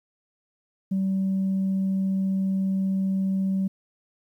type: tone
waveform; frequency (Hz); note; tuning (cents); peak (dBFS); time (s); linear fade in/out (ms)
sine; 191.8; G3; -37; -20; 0.91-3.68; 10
effects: tanh soft clip ceiling -19 dBFS + 10-bit